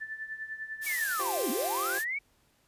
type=tone with tremolo; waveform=sine; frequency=1760 Hz; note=A6; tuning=in tune; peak=-33 dBFS; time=0-1.22 s; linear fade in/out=20 ms; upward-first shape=triangle; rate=10 Hz; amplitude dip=80%
type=noise; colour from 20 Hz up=blue; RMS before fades=-34 dBFS; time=0.81-2.05 s; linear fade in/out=50 ms
type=linear two-way sweep; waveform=sine; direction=down then up; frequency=2300 to 215.4 to 2300 Hz; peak=-30 dBFS; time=0.86-2.19 s; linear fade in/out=10 ms; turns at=1.5 s
type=chord; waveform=25% pulse; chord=F suspended second; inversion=none; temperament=equal; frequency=349.2 / 392 / 523.3 Hz; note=F4 / G4 / C5; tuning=0 / 0 / 0 cents; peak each=-37 / -34 / -36 dBFS; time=1.19-1.99 s; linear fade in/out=10 ms
effects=pink hiss -68 dBFS RMS until 2.67 s + resampled to 32000 Hz